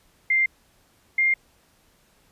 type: tone pair in turn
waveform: sine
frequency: 2097 / 2114 Hz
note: C7 / C7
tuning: +3 / +17 cents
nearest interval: unison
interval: 14 cents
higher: second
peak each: -17 dBFS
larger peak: neither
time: 0.3-0.46 / 1.18-1.34 s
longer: neither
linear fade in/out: 5 ms
effects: pink hiss -61 dBFS RMS until 2.31 s + resampled to 32000 Hz